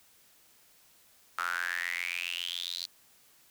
sawtooth tone with high-pass filter sweep, 87.31 Hz, F2, in tune, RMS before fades -35 dBFS, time 1.38-2.86 s, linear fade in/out 0 ms, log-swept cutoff 1300 to 4300 Hz, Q 8.9, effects white hiss -62 dBFS RMS until 3.5 s

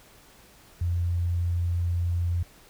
sine tone, 86.8 Hz, F2, 10 cents flat, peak -23 dBFS, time 0.81-2.43 s, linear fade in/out 5 ms, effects pink hiss -54 dBFS RMS until 2.69 s

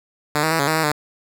5% pulse tone with pitch steps, 149 / 158.8 / 162.6 / 140.6 / 157.9 / 159.6 / 149.6 Hz, D3 / D#3 / E3 / C#3 / D#3 / D#3 / D3, +25 / +36 / -23 / +25 / +26 / +44 / +32 cents, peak -6 dBFS, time 0.35-0.917 s, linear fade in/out 2 ms, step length 81 ms, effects none

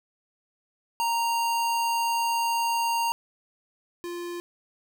square tone pair in turn, 929 / 348 Hz, A#5 / F4, -6 / -6 cents, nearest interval octave + perfect fourth, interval 1700 cents, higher first, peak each -24 / -33 dBFS, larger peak first, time 1-3.12 / 4.04-4.4 s, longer first, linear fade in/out 0 ms, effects 10-bit

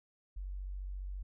sine tone, 47.3 Hz, F#1, 39 cents sharp, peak -38 dBFS, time 0.36-1.23 s, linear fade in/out 10 ms, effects none

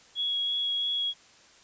sine tone with vibrato, 3335 Hz, G#7, 7 cents sharp, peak -26 dBFS, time 0.15-1.14 s, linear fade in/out 50 ms, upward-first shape sine, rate 3 Hz, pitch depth 10 cents each way, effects white hiss -56 dBFS RMS until 1.63 s + resampled to 16000 Hz

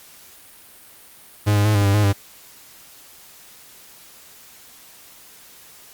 45% pulse tone with pitch steps, 104.1 / 102.6 / 106.5 / 101.4 / 99.5 / 104.7 / 99.8 Hz, G#2 / G#2 / G#2 / G#2 / G2 / G#2 / G2, +5 / -21 / +44 / -41 / +26 / +15 / +32 cents, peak -14 dBFS, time 1.46-2.132 s, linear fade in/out 20 ms, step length 96 ms, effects white hiss -46 dBFS RMS until 5.93 s + Opus 48 kbps

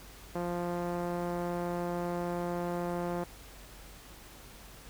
5% pulse tone with low-pass filter, 174.61 Hz, F3, in tune, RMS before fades -34 dBFS, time 0.35-3.24 s, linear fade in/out 5 ms, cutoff 650 Hz, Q 0.73, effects added 49 Hz sine -53 dBFS peak until 4.89 s + pink hiss -52 dBFS RMS until 4.89 s

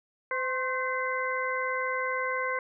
harmonic tone with a mistuned harmonic, 512 Hz, C5, 38 cents flat, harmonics 1 / 2 / 3 / 4, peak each -33 / -32 / -34 / -33 dBFS, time 0.31-2.59 s, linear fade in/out 2 ms, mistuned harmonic 2, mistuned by +56 cents, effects none

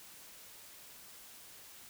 silence, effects white hiss -54 dBFS RMS until 1.89 s

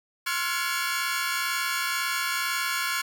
sawtooth tone cluster, 1060 / 1370 / 1432 / 1697 / 2261 Hz, C6 / F6 / F6 / G#6 / C#7, +22 / -34 / +43 / +37 / +34 cents, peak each -29 dBFS, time 0.26-3.02 s, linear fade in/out 10 ms, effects 8-bit

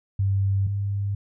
sine tone pair in turn, 98 / 100.12 Hz, G2 / G2, 0 / +37 cents, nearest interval unison, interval 37 cents, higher second, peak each -19 / -23 dBFS, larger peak first, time 0.19-0.67 / 0.67-1.15 s, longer neither, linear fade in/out 5 ms, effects none

